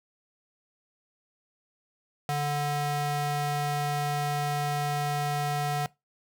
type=ring-modulated tone; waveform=square; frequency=292.6 Hz; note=D4; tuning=6 cents flat; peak=-24 dBFS; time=2.29-5.86 s; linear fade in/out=0 ms; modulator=438 Hz; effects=noise-tail reverb RT60 0.2 s tail -21 dB re dry